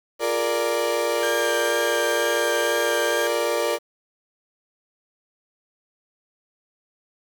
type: chord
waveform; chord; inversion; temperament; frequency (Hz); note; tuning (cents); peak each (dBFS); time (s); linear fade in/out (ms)
35% pulse; Bb dominant seventh; second; equal with one note detuned; 349.2 / 419.9 / 466.2 / 587.3; F4 / Ab4 / Bb4 / D5; 0 / +19 / 0 / 0; -28 / -29 / -23 / -23; 0.19-3.79; 50
type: tone with vibrato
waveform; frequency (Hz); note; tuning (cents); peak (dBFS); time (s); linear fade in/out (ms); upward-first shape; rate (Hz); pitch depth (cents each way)
35% pulse; 1600; G6; +35; -24; 1.23-3.27; 0; triangle; 2.1; 18
effects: 8-bit